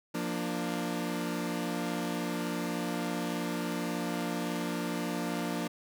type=chord; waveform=sawtooth; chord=Bb major; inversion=second; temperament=equal with one note detuned; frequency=174.61 / 233.1 / 296.6 Hz; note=F3 / Bb3 / D4; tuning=0 / 0 / +17 cents; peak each=-32 dBFS; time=0.14-5.68 s; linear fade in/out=10 ms; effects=none